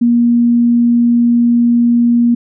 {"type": "tone", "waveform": "sine", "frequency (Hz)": 237.5, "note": "A#3", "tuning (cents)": 33, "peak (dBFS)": -7, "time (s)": [0.01, 2.35], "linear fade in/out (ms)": 10, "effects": []}